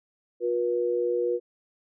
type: tone pair together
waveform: sine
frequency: 358.4 / 482.4 Hz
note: F4 / B4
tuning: +45 / -41 cents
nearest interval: perfect fourth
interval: 514 cents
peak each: -27 / -25 dBFS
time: 0.4-1.4 s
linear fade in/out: 50 ms
effects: none